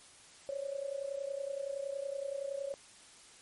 sine tone with amplitude modulation, 554.4 Hz, C#5, in tune, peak -32 dBFS, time 0.49-2.74 s, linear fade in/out 0 ms, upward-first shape sine, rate 30.7 Hz, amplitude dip 80%, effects white hiss -57 dBFS RMS until 3.41 s + MP3 48 kbps

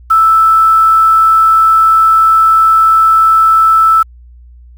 sine tone with quantisation, 1318.5 Hz, E6, in tune, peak -4 dBFS, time 0.1-4.03 s, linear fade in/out 10 ms, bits 5, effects added 60 Hz sine -34 dBFS peak until 4.77 s

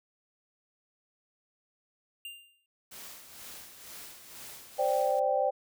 square tone with exponential decay, 2794 Hz, F7, in tune, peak -38 dBFS, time 2.25-2.66 s, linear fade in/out 2 ms, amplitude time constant 89 ms
white noise with tremolo, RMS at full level -45 dBFS, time 2.91-5.2 s, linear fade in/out 10 ms, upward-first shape sine, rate 2.1 Hz, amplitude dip 55%
sine chord, C suspended second, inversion none, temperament equal, 523.3 / 587.3 / 784 Hz, C5 / D5 / G5, 0 / 0 / 0 cents, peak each -29 dBFS, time 4.78-5.51 s, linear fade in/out 20 ms
effects none

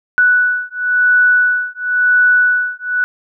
sine beating tone pair, 1480 / 1480.96 Hz, F#6 / F#6, 0 / +1 cents, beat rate 0.96 Hz, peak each -13 dBFS, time 0.18-3.04 s, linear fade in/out 0 ms, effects none

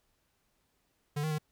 square tone with pitch steps, 147 / 156 / 152.6 Hz, D3 / D#3 / D#3, +2 / +5 / -33 cents, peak -31 dBFS, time 1.16-1.385 s, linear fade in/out 10 ms, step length 75 ms, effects pink hiss -75 dBFS RMS until 1.51 s

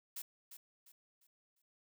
blue noise with echo, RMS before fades -44 dBFS, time 0.16-0.22 s, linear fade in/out 5 ms, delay 350 ms, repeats 4, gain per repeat -9 dB, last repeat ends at 1.62 s, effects none

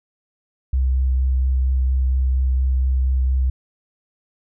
sine tone with vibrato, 64.8 Hz, C2, 16 cents flat, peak -15 dBFS, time 0.73-3.5 s, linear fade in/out 5 ms, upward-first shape triangle, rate 4.3 Hz, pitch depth 16 cents each way, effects none

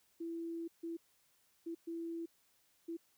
sine tone bursts at uneven times, 333.4 Hz, E4, 20 cents sharp, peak -39 dBFS, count 5, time 0.2-0.68 / 0.83-0.97 / 1.66-1.75 / 1.87-2.26 / 2.88-2.97 s, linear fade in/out 10 ms, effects white hiss -73 dBFS RMS until 3.17 s

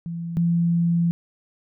sine tone pair in turn, 168.6 / 170.07 Hz, E3 / F3, +39 / -46 cents, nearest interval unison, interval 15 cents, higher second, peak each -27 / -17 dBFS, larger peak second, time 0.06-0.37 / 0.37-1.11 s, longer second, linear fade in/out 0 ms, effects none

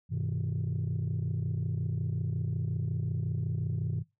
sine chord, G augmented, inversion none, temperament equal with one note detuned, 98 / 123.47 / 157.83 Hz, G2 / B2 / D#3, 0 / 0 / +25 cents, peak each -32 dBFS, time 0.09-4.04 s, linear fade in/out 50 ms, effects noise-tail reverb RT60 0.2 s tail -17 dB re dry + tanh soft clip ceiling -25 dBFS

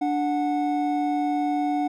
triangle tone pair together, 293.7 / 734.8 Hz, D4 / F#5, 0 / -12 cents, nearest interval octave + major third, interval 1588 cents, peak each -22 / -23 dBFS, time 0.01-1.88 s, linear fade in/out 10 ms, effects none

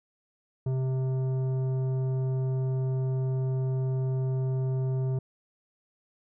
sine tone with tanh clipping, 130.81 Hz, C3, in tune, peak -27 dBFS, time 0.66-5.19 s, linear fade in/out 5 ms, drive 11 dB, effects none

